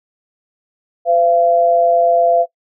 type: tone pair together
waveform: sine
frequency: 510.9 / 682 Hz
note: C5 / F5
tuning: -41 / -41 cents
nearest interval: perfect fourth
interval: 500 cents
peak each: -16 / -11 dBFS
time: 1.05-2.46 s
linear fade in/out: 50 ms
effects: noise-tail reverb RT60 0.1 s tail -17 dB re dry